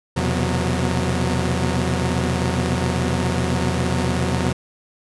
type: tone cluster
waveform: sawtooth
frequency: 83 / 123.4 / 130.8 / 182.6 / 240.4 Hz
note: E2 / B2 / C3 / F#3 / B3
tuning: +12 / -1 / 0 / -23 / -46 cents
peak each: -20 / -23 / -21 / -20 / -25 dBFS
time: 0.16-4.53 s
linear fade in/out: 10 ms
effects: resampled to 24000 Hz